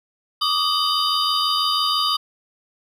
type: tone cluster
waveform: triangle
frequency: 1148 / 1234 / 3022 / 3689 / 4793 Hz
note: D6 / D#6 / F#7 / A#7 / D8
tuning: -40 / -15 / +36 / -19 / +34 cents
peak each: -23 dBFS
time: 0.41-2.17 s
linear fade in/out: 10 ms
effects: none